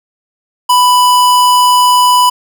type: tone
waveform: square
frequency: 992 Hz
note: B5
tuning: 7 cents sharp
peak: -6 dBFS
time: 0.69-2.3 s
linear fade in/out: 10 ms
effects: none